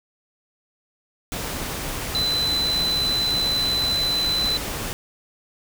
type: tone in noise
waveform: sine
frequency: 4017 Hz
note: B7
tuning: 29 cents sharp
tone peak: -20 dBFS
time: 2.15-4.57 s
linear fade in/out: 0 ms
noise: pink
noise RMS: -29 dBFS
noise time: 1.32-4.93 s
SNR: +6 dB
effects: none